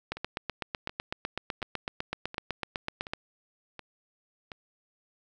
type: two click trains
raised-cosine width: 0.3 ms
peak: -24 / -15 dBFS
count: 7 / 25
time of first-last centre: 0.17-4.518 / 0.12-3.135 s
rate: 1.38 / 7.96 Hz
effects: none